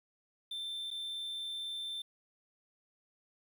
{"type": "tone with dropouts", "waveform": "triangle", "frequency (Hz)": 3558, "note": "A7", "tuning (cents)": 19, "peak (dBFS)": -36, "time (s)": [0.51, 2.02], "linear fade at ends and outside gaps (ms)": 5, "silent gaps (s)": [0.905, 0.911], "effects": ["11-bit"]}